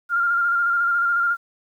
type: tone with vibrato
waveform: sine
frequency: 1396.9 Hz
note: F6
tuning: in tune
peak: -17 dBFS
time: 0.09-1.37 s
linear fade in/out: 50 ms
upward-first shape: square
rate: 14 Hz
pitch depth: 22 cents each way
effects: 9-bit